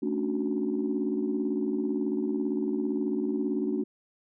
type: chord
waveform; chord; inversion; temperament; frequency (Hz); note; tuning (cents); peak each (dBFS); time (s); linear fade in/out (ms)
sine; D major seventh; second; equal with one note detuned; 220 / 277.2 / 295.2 / 370; A3 / C#4 / D4 / F#4; 0 / 0 / +9 / 0; -31; 0.02-3.84; 10
effects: tanh soft clip ceiling -18 dBFS